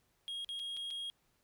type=tone with dropouts; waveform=triangle; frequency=3269 Hz; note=G#7; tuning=28 cents flat; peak=-37 dBFS; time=0.28-1.1 s; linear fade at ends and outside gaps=0 ms; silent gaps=0.446-0.49 / 0.593-0.597 / 0.767-0.771 / 0.905-0.909 s; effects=pink hiss -75 dBFS RMS until 1.43 s